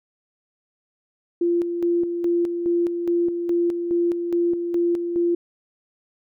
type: tone with tremolo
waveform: sine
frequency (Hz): 344.8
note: F4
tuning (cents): -22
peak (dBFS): -17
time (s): 1.41-5.35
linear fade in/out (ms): 5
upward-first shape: square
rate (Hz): 2.4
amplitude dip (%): 50
effects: none